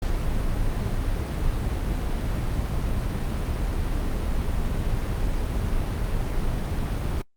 brown noise, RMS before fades -25 dBFS, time 0.02-7.22 s, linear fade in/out 5 ms, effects noise-tail reverb RT60 0.1 s tail -22 dB re dry + Opus 48 kbps

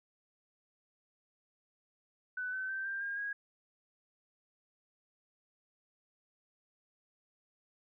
sine tone with pitch steps, 1499 / 1527 / 1555.5 / 1584.5 / 1614 / 1644.1 Hz, F#6 / G6 / G6 / G6 / G#6 / G#6, +22 / -46 / -14 / +18 / -50 / -18 cents, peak -35 dBFS, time 2.37-3.33 s, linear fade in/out 5 ms, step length 160 ms, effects none

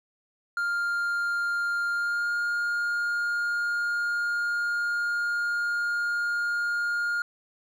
triangle tone with pitch glide, 1401 to 1416.5 Hz, F6 to F6, +5 to +24 cents, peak -23 dBFS, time 0.57-7.22 s, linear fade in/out 2 ms, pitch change +19 cents, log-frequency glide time 1.92-2.33 s, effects none

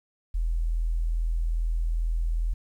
sine tone, 41.2 Hz, E1, in tune, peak -23 dBFS, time 0.34-2.54 s, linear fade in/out 10 ms, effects 10-bit

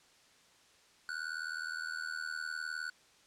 square tone with amplitude modulation, 1480 Hz, F#6, in tune, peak -34 dBFS, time 1.09-2.9 s, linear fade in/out 0 ms, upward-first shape sine, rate 79.5 Hz, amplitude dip 90%, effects white hiss -64 dBFS RMS until 3.26 s + low-pass 7000 Hz 12 dB/octave

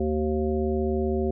harmonic tone with a mistuned harmonic, 76.3 Hz, D#2, 33 cents flat, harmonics 1 / 3 / 5 / 7 / 9, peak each -28 / -28 / -26 / -34 / -36 dBFS, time 0-1.31 s, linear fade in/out 5 ms, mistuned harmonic 9, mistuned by +16 cents, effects none

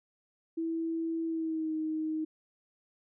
sine tone with pitch glide, 327.9 to 313.5 Hz, E4 to D#4, -9 to +13 cents, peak -30 dBFS, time 0.57-2.25 s, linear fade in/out 10 ms, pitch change -78 cents, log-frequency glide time 1.26-1.74 s, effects none

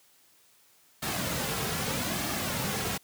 pink noise with flanger, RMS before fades -31 dBFS, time 1.02-2.98 s, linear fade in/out 10 ms, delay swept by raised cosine 2 to 3.4 ms, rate 0.8 Hz, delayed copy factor -0.5, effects white hiss -62 dBFS RMS until 3.03 s + high-pass 80 Hz 12 dB/octave

